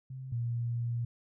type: tone pair in turn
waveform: sine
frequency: 130.81 / 118.4 Hz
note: C3 / A#2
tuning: 0 / +27 cents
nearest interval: major second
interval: 173 cents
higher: first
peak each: -39 / -30 dBFS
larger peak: second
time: 0.1-0.32 / 0.32-1.05 s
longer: second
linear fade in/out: 5 ms
effects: none